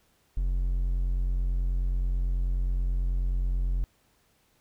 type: tone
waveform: triangle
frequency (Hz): 44.65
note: F1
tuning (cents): +39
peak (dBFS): -22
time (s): 0.37-3.84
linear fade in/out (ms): 0
effects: pink hiss -67 dBFS RMS until 4.6 s